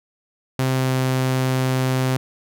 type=tone with pitch glide; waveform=sawtooth; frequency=130.81 to 129.91 Hz; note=C3 to C3; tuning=0 to -12 cents; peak=-14 dBFS; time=0.59-2.17 s; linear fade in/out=2 ms; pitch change=-12 cents; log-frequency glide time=0.7-0.92 s; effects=none